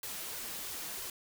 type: noise with flanger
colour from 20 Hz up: white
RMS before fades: -41 dBFS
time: 0.03-1.1 s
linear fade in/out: 2 ms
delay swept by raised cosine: 1.9 to 6.4 ms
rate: 3 Hz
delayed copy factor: +0.65
effects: none